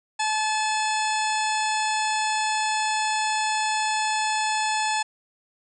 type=harmonic tone with a mistuned harmonic; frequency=864 Hz; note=A5; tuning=32 cents flat; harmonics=1 / 2 / 3 / 4 / 5 / 6 / 8 / 9 / 10; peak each=-24 / -31 / -31 / -35 / -36 / -36 / -34 / -38 / -37 dBFS; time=0.19-5.03 s; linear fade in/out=10 ms; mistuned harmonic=5; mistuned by=-22 cents; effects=none